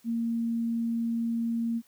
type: tone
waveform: sine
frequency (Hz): 231.1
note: A#3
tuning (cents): -15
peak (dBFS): -26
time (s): 0.04-1.82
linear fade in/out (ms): 50
effects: white hiss -63 dBFS RMS until 1.87 s